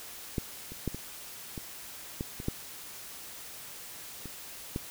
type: clicks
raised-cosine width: 3 ms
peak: -16 / -30 / -17 / -25 / -25 / -20 / -26 / -16 / -28 / -19 dBFS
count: 10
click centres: 0.382 / 0.72 / 0.877 / 0.946 / 1.578 / 2.209 / 2.401 / 2.484 / 4.257 / 4.761 s
effects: white hiss -45 dBFS RMS until 4.9 s